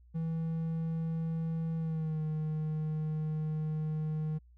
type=tone with pitch glide; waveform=triangle; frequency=162.8 to 155 Hz; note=E3 to D#3; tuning=-21 to -6 cents; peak=-29 dBFS; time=0.14-4.39 s; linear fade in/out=20 ms; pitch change=-85 cents; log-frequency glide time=1.77-2.22 s; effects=added 60 Hz sine -56 dBFS peak until 4.57 s